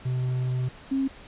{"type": "tone pair in turn", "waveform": ["triangle", "sine"], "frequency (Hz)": [127.1, 269.3], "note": ["C3", "C#4"], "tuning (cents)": [-50, -50], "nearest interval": "octave + minor second", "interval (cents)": 1300, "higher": "second", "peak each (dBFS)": -22, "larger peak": "neither", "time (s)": [[0.05, 0.69], [0.91, 1.08]], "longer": "first", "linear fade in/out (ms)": 10, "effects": ["pink hiss -47 dBFS RMS until 1.27 s", "resampled to 8000 Hz"]}